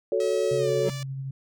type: chord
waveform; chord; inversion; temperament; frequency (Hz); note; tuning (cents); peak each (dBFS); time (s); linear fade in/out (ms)
sine; F# minor; none; equal with one note detuned; 370 / 440 / 560.8; F#4 / A4 / C#5; 0 / 0 / +20; -27 / -25 / -26; 0.12-0.89; 2
type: tone with pitch glide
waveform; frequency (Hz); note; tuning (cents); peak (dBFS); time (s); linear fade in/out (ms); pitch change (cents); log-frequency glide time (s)
5% pulse; 643 to 582.9; E5 to D5; -43 to -13; -26; 0.2-1.03; 2; -170; 0.57-0.7
type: tone with tremolo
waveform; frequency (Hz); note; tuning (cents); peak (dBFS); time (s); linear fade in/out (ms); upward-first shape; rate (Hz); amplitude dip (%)
sine; 134.8; C#3; -48; -29; 0.51-1.31; 5; triangle; 12; 30
type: tone with exponential growth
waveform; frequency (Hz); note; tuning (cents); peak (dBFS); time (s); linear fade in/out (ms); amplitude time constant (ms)
square; 187.8; F#3; +26; -28; 0.75-0.9; 2; 31
effects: none